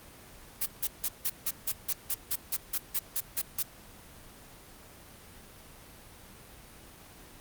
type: noise bursts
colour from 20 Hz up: blue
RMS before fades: -29 dBFS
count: 15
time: 0.61-3.63 s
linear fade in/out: 10 ms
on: 52 ms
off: 160 ms
effects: pink hiss -51 dBFS RMS until 7.4 s + Opus 24 kbps

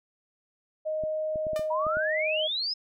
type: tone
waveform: sine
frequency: 622.3 Hz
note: D#5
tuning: in tune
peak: -27 dBFS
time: 0.85-2.48 s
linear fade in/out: 20 ms
type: clicks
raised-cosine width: 3 ms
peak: -28 dBFS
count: 7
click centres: 1.037 / 1.358 / 1.468 / 1.533 / 1.594 / 1.867 / 1.97 s
type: tone with exponential decay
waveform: sawtooth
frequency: 600 Hz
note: D5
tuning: 37 cents sharp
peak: -27 dBFS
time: 1.56-1.73 s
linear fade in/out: 1 ms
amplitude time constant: 36 ms
type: exponential sweep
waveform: sine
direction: up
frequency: 928 to 5220 Hz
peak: -27 dBFS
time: 1.7-2.74 s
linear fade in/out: 10 ms
effects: none

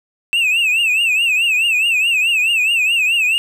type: tone with vibrato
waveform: triangle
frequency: 2639 Hz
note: E7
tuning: 1 cent sharp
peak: -11 dBFS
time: 0.33-3.38 s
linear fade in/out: 0 ms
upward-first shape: triangle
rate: 4.7 Hz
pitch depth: 150 cents each way
effects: none

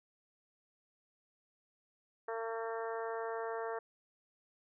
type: harmonic tone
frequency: 226.7 Hz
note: A#3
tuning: 48 cents flat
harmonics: 2 / 3 / 4 / 5 / 6 / 7 / 8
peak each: -39 / -43 / -45 / -47 / -49 / -50 / -51 dBFS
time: 2.28-3.79 s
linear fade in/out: 5 ms
effects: none

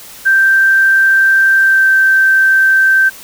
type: tone with pitch glide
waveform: sine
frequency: 1568 to 1557.2 Hz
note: G6 to G6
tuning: 0 to -12 cents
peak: -6 dBFS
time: 0.25-3.1 s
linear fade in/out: 20 ms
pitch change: -12 cents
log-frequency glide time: 1.62-1.86 s
effects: white hiss -34 dBFS RMS until 3.23 s

